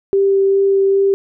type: tone with vibrato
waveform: sine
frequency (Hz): 392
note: G4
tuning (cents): 0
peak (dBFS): -10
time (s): 0.13-1.14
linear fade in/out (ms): 0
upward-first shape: sine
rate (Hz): 2.5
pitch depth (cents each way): 8
effects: none